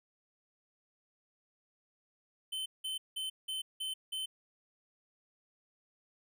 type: tone bursts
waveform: square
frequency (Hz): 3068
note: G7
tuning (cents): -38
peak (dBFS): -36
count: 6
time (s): 2.52-4.26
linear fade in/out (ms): 10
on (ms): 140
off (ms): 180
effects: none